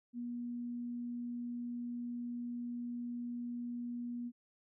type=tone; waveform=sine; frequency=240.6 Hz; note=B3; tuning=45 cents flat; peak=-38 dBFS; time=0.13-4.32 s; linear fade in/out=50 ms; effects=none